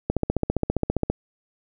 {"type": "click train", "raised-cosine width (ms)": 2, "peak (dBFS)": -8, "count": 16, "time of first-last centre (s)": [0.1, 1.1], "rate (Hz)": 15, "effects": []}